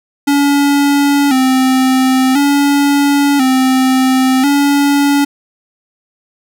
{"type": "tone with vibrato", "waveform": "square", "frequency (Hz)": 272, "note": "C#4", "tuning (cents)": -33, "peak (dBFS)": -9, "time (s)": [0.27, 5.25], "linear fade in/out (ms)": 10, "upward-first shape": "square", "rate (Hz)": 0.48, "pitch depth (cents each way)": 76, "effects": []}